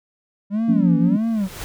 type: tone with vibrato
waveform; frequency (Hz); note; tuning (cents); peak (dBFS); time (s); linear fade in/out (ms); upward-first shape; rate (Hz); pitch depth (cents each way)
triangle; 194.9; G3; -10; -16; 0.5-1.49; 50; sine; 1.6; 280
type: chord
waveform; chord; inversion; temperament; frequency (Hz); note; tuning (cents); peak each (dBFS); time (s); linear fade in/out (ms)
sine; Bb minor; second; just; 174.81 / 233.1 / 279.7; F3 / Bb3 / Db4; +2 / 0 / +16; -20; 0.68-1.17; 10
type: noise with exponential growth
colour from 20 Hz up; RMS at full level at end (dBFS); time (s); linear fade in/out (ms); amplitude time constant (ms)
pink; -30; 0.99-1.64; 0; 140
effects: none